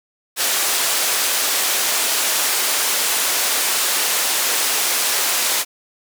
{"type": "band-pass noise", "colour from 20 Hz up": "white", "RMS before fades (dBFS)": -19, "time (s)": [0.36, 5.65], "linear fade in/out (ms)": 50, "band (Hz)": [410, 12000], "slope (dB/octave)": 12, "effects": []}